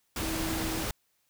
sine tone in noise, 322.7 Hz, E4, 37 cents flat, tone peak -34 dBFS, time 0.21-0.83 s, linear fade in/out 2 ms, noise pink, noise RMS -33 dBFS, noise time 0.16-0.91 s, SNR -4 dB, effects white hiss -73 dBFS RMS until 1.29 s

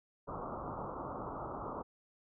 white low-pass noise, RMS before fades -42 dBFS, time 0.27-1.83 s, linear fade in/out 20 ms, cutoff 1300 Hz, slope 96 dB/octave, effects none

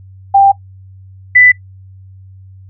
sine tone pair in turn, 790 / 1990.7 Hz, G5 / B6, +13 / +13 cents, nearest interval octave + major third, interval 1600 cents, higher second, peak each -3 dBFS, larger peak neither, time 0.34-0.52 / 1.35-1.52 s, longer first, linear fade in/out 10 ms, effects noise-tail reverb RT60 0.1 s tail -17 dB re dry + added 95 Hz sine -34 dBFS peak until 2.69 s

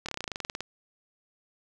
slowing click train, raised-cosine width 0.2 ms, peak -16 dBFS, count 15, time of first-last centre 0.06-0.606 s, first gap 26 ms, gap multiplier 1.06, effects 9-bit

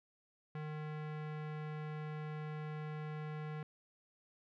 square tone with low-pass filter, 152.9 Hz, D#3, 30 cents flat, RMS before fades -43 dBFS, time 0.55-3.63 s, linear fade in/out 2 ms, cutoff 2100 Hz, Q 1.2, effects none

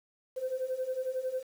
sine beating tone pair, 509 / 520 Hz, C5 / C5, -48 / -11 cents, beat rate 11 Hz, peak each -35 / -32 dBFS, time 0.36-1.43 s, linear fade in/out 20 ms, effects tanh soft clip ceiling -25 dBFS + 9-bit

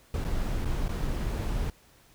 brown noise with dropouts, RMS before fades -29 dBFS, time 0.14-1.7 s, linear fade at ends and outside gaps 2 ms, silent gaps 0.243-0.248 / 0.648-0.655 / 0.882-0.891 s, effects pink hiss -59 dBFS RMS until 2.14 s

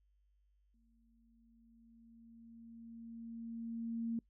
sine tone with exponential growth, 230 Hz, A#3, 23 cents flat, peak -34 dBFS, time 0.74-4.19 s, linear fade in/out 2 ms, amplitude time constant 750 ms, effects noise-tail reverb RT60 0.1 s tail -25 dB re dry + added 50 Hz sine -70 dBFS peak until 4.29 s

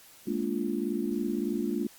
sine chord, Bb dominant seventh, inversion third, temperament just, 209.8 / 233.1 / 291.4 / 349.6 Hz, Ab3 / Bb3 / D4 / F4, +18 / 0 / -13 / +2 cents, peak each -33 dBFS, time 0.27-1.87 s, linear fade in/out 5 ms, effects white hiss -54 dBFS RMS until 1.98 s + Opus 48 kbps

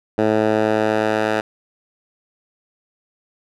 10% pulse tone with band-pass filter sweep, 108.3 Hz, A2, 27 cents flat, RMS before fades -18 dBFS, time 0.18-1.41 s, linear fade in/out 5 ms, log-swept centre 480 to 1100 Hz, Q 0.72, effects none

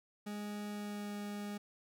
40% pulse tone with pitch glide, 207.4 to 205.6 Hz, G#3 to G#3, -2 to -17 cents, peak -39 dBFS, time 0.26-1.58 s, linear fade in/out 10 ms, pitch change -15 cents, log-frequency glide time 0.68-1.15 s, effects none

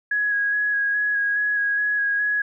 sine tone with vibrato, 1663 Hz, G#6, 2 cents sharp, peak -19 dBFS, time 0.11-2.42 s, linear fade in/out 5 ms, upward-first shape square, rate 2.4 Hz, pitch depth 14 cents each way, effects none

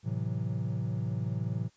triangle chord, F# half-diminished seventh, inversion first, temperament equal, 110 / 130.81 / 164.81 / 185 Hz, A2 / C3 / E3 / F#3, 0 / 0 / 0 / 0 cents, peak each -31 / -33 / -35 / -37 dBFS, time 0.03-1.7 s, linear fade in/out 50 ms, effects white hiss -66 dBFS RMS until 1.76 s + resampled to 16000 Hz

